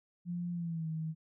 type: tone with pitch glide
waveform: sine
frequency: 174.61 to 159.2 Hz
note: F3 to D#3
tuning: 0 to +40 cents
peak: -34 dBFS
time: 0.25-1.15 s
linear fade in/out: 50 ms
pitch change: -160 cents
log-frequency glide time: 0.52-0.88 s
effects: none